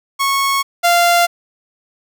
sawtooth tone pair in turn, 1101 / 693.6 Hz, C#6 / F5, -12 / -12 cents, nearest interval minor sixth, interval 800 cents, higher first, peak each -10 / -6 dBFS, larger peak second, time 0.19-0.63 / 0.83-1.27 s, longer neither, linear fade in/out 20 ms, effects none

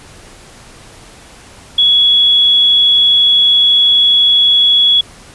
sine tone, 3367 Hz, G#7, 23 cents sharp, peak -6 dBFS, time 1.78-5.01 s, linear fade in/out 5 ms, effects pink hiss -38 dBFS RMS until 5.34 s + resampled to 24000 Hz

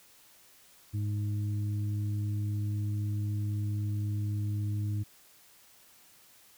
harmonic tone, 103.83 Hz, G#2, in tune, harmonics 1 / 2 / 3, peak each -29 / -44 / -43 dBFS, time 0.93-5.04 s, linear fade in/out 20 ms, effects white hiss -59 dBFS RMS until 6.57 s

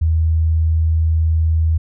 sine tone, 80.4 Hz, E2, 43 cents flat, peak -12 dBFS, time 0.01-1.78 s, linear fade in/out 10 ms, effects none

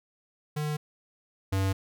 square tone pair in turn, 150.5 / 96.35 Hz, D3 / G2, +43 / -29 cents, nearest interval minor sixth, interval 772 cents, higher first, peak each -29 / -25 dBFS, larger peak second, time 0.56-0.77 / 1.52-1.73 s, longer neither, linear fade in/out 10 ms, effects none

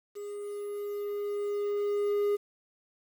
triangle tone with level ramp, 410 Hz, G#4, 22 cents flat, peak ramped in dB -35 to -22 dBFS, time 0.15-2.37 s, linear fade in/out 20 ms, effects 9-bit

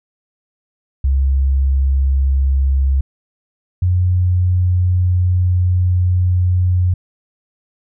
sine tone pair in turn, 67.6 / 90.24 Hz, C#2 / F#2, -43 / -43 cents, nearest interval perfect fourth, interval 500 cents, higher second, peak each -11 dBFS, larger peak neither, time 1.04-3.01 / 3.82-6.94 s, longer second, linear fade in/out 5 ms, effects none

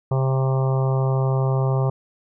harmonic tone with a mistuned harmonic, 132.9 Hz, C3, 27 cents sharp, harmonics 1 / 3 / 4 / 5 / 6 / 7 / 8 / 9, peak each -18 / -28 / -30 / -32 / -34 / -35 / -36 / -37 dBFS, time 0.11-1.9 s, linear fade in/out 5 ms, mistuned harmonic 9, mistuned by -29 cents, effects none

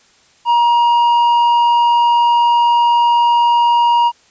sine tone with tanh clipping, 948 Hz, A#5, 29 cents sharp, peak -10 dBFS, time 0.45-4.12 s, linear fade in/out 50 ms, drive 6 dB, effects white hiss -51 dBFS RMS until 4.3 s + resampled to 16000 Hz

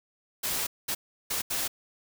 white noise bursts at uneven times, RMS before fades -30 dBFS, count 4, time 0.43-0.67 / 0.88-0.95 / 1.3-1.42 / 1.5-1.68 s, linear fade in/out 10 ms, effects none

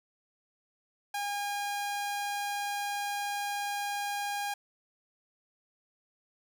sawtooth tone, 813 Hz, G#5, 37 cents flat, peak -28 dBFS, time 1.14-4.54 s, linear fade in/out 5 ms, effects none

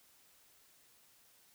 silence, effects white hiss -66 dBFS RMS until 1.54 s

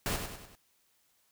pink noise with echo, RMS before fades -32 dBFS, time 0.06-0.16 s, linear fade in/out 0 ms, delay 98 ms, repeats 4, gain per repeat -6 dB, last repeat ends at 0.552 s, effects white hiss -71 dBFS RMS until 1.31 s

